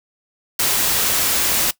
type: noise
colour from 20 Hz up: white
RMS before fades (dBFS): -18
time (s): 0.59-1.71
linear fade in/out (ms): 5
effects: noise-tail reverb RT60 0.1 s tail -19 dB re dry